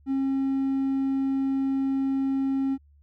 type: tone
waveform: triangle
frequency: 270 Hz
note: C#4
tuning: 45 cents flat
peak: -20 dBFS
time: 0.06-2.78 s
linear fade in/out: 50 ms
effects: tanh soft clip ceiling -16 dBFS + added 72 Hz sine -54 dBFS peak until 3.02 s